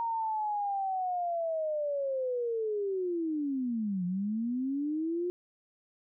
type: linear two-way sweep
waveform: sine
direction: down then up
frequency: 932.3 to 174.61 to 360 Hz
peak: -29 dBFS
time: 0-5.3 s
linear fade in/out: 0 ms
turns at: 4.05 s
effects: none